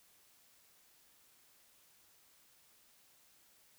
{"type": "silence", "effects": ["white hiss -67 dBFS RMS until 3.78 s"]}